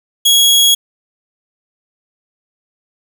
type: tone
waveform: sawtooth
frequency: 3322 Hz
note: G#7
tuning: in tune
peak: -4 dBFS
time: 0.25-0.75 s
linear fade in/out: 10 ms
effects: none